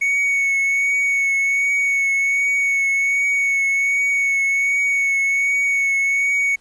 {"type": "tone with vibrato", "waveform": "triangle", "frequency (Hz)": 2221, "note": "C#7", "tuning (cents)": 3, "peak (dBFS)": -14, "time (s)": [0.01, 6.56], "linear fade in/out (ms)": 10, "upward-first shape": "triangle", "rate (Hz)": 1.3, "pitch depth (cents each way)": 23, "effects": ["pink hiss -56 dBFS RMS until 6.6 s", "resampled to 24000 Hz"]}